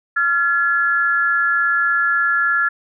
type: tone pair together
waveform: sine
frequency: 1380.6 / 1704 Hz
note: F6 / G#6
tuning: -20 / +44 cents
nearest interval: major third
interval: 364 cents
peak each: -17 dBFS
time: 0.16-2.69 s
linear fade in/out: 10 ms
effects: none